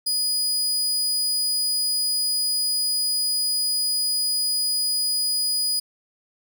sawtooth tone, 4950 Hz, D#8, 10 cents flat, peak -18 dBFS, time 0.06-5.8 s, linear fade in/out 10 ms, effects none

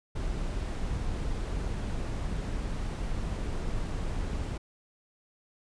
brown noise, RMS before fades -32 dBFS, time 0.15-4.58 s, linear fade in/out 10 ms, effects resampled to 22050 Hz

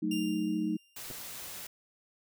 sine chord, D# diminished, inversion first, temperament equal, 185 / 220 / 311.1 Hz, F#3 / A3 / D#4, 0 / 0 / 0 cents, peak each -35 / -34 / -31 dBFS, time 0.02-0.77 s, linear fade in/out 10 ms
sawtooth tone with exponential decay, 2794 Hz, F7, in tune, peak -32 dBFS, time 0.11-1.17 s, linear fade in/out 5 ms, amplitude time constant 230 ms
white noise, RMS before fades -43 dBFS, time 0.96-1.67 s, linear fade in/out 5 ms
clicks, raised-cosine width 2 ms, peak -33 dBFS, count 2, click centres 1.103 / 1.111 s
effects none

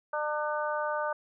harmonic tone, 300 Hz, D4, 37 cents sharp, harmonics 2 / 3 / 4 / 5, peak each -32 / -34 / -35 / -36 dBFS, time 0.13-1.13 s, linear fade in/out 5 ms, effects none

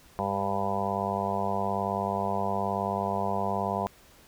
harmonic tone, 98.9 Hz, G2, 16 cents sharp, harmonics 1 / 2 / 4 / 5 / 6 / 7 / 8 / 9 / 10, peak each -38 / -34 / -37 / -37 / -37 / -32 / -36 / -35 / -34 dBFS, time 0.19-3.87 s, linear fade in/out 0 ms, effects pink hiss -56 dBFS RMS until 4.27 s

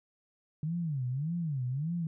sine tone with vibrato, 146.83 Hz, D3, in tune, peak -30 dBFS, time 0.63-2.07 s, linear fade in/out 2 ms, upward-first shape sine, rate 1.7 Hz, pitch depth 290 cents each way, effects none

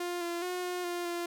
sawtooth tone with pitch steps, 351.6 / 343.7 / 361 / 358.8 / 350.2 / 345.8 Hz, F4 / F4 / F#4 / F4 / F4 / F4, +12 / -28 / -43 / +47 / +5 / -17 cents, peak -29 dBFS, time 0-1.26 s, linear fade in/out 5 ms, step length 210 ms, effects none

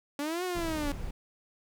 sawtooth linear two-way sweep, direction up then down, 280 to 370 to 280 Hz, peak -27 dBFS, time 0.19-0.92 s, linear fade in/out 2 ms, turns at 0.44 s
brown noise, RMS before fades -37 dBFS, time 0.55-1.11 s, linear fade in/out 5 ms
effects none

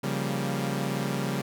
sawtooth chord, G half-diminished seventh, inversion second, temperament equal, 138.59 / 174.61 / 196 / 233.1 Hz, Db3 / F3 / G3 / Bb3, 0 / 0 / 0 / 0 cents, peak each -27 / -31 / -28 / -31 dBFS, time 0.03-1.42 s, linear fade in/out 10 ms, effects none

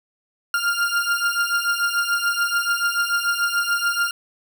40% pulse beating tone pair, 1396.9 / 1403.8 Hz, F6 / F6, 0 / +9 cents, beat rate 6.9 Hz, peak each -21 / -22 dBFS, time 0.54-4.11 s, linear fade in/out 2 ms, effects none

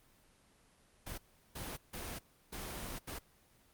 pink noise bursts at uneven times, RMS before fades -43 dBFS, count 5, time 1.06-1.18 / 1.55-1.77 / 1.93-2.19 / 2.52-2.99 / 3.07-3.19 s, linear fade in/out 10 ms, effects pink hiss -67 dBFS RMS until 3.73 s + Opus 24 kbps

